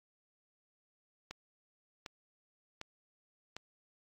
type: click train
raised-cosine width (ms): 0.2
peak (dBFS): -25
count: 4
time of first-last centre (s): 1.31-3.566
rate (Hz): 1.33
effects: AAC 64 kbps